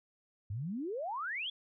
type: exponential sweep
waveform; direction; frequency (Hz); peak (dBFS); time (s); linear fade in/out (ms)
sine; up; 92.5 to 3474; -35; 0.5-1.5; 5
effects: none